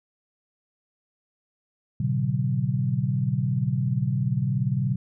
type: tone cluster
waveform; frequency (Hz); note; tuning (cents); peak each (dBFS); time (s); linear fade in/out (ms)
sine; 110.8 / 128 / 148.2 / 188.6; A2 / C3 / D3 / F#3; +13 / -38 / +16 / +33; -31 / -24 / -28 / -29; 2-4.96; 5
effects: none